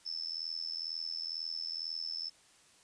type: tone with amplitude modulation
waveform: sine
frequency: 5274 Hz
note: E8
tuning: in tune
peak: -32 dBFS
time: 0.05-2.3 s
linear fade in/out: 20 ms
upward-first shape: sine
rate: 82.1 Hz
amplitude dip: 95%
effects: white hiss -63 dBFS RMS until 2.83 s + resampled to 22050 Hz